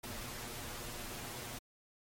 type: noise with comb filter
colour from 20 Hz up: pink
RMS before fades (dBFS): -44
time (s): 0.03-1.59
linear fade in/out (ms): 10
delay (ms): 8.4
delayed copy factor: +0.7
effects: MP3 64 kbps